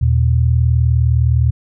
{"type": "tone pair together", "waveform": "sine", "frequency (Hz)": [79.4, 119.15], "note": ["D#2", "A#2"], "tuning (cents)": [36, 38], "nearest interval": "perfect fifth", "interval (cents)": 702, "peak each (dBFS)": -13, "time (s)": [0.01, 1.51], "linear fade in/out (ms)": 10, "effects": []}